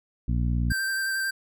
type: harmonic tone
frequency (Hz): 59.4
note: A#1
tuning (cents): +33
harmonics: 1 / 2 / 3 / 4 / 5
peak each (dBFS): -24 / -27 / -32 / -33 / -43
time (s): 0.28-0.73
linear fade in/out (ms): 5
type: tone with vibrato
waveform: square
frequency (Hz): 1568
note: G6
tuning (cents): 0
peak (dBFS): -26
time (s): 0.7-1.31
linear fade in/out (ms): 10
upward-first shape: square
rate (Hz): 11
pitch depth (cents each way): 12
effects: none